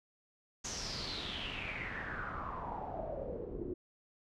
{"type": "noise with low-pass filter sweep", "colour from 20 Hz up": "pink", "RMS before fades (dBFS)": -41, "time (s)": [0.64, 3.74], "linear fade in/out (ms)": 10, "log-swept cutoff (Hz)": [6500, 340], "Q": 6.5, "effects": []}